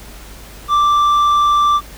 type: tone with tanh clipping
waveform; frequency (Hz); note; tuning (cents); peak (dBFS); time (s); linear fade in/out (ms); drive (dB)
sine; 1174.7; D6; 0; -11; 0.68-1.81; 50; 6
effects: added 50 Hz sine -36 dBFS peak until 1.97 s + pink hiss -38 dBFS RMS until 1.97 s